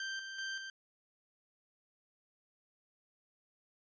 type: tone with tremolo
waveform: sawtooth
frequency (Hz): 1568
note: G6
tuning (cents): 0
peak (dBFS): -34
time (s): 0-0.7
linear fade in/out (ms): 2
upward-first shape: square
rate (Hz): 2.6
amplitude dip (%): 45
effects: resampled to 16000 Hz